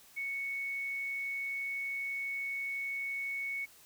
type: tone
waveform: sine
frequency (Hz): 2217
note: C#7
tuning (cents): 0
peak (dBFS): -34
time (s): 0.16-3.66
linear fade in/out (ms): 20
effects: white hiss -59 dBFS RMS until 3.85 s